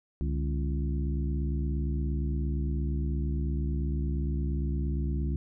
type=harmonic tone with a mistuned harmonic; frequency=68.7 Hz; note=C#2; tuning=15 cents flat; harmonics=1 / 2 / 3 / 4 / 5; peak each=-28 / -34 / -38 / -40 / -42 dBFS; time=0.21-5.36 s; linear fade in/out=0 ms; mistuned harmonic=2; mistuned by=+140 cents; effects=none